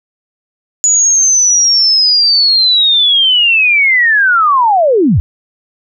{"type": "linear sweep", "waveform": "sine", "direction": "down", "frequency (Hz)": [6920, 63.7], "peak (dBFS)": -6, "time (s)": [0.84, 5.2], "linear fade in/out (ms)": 0, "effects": []}